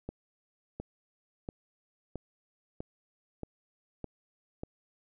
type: accelerating click train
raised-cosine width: 2 ms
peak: -24 dBFS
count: 8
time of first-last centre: 0.09-4.634 s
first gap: 710 ms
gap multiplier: 0.97
effects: none